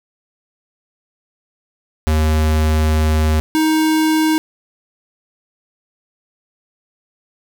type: tone pair in turn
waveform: square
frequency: 77.78 / 314.2 Hz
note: D#2 / D#4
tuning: 0 / +17 cents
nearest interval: 2 octaves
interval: 2417 cents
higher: second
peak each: -13 dBFS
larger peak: neither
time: 2.07-3.4 / 3.55-4.38 s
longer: first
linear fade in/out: 0 ms
effects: 9-bit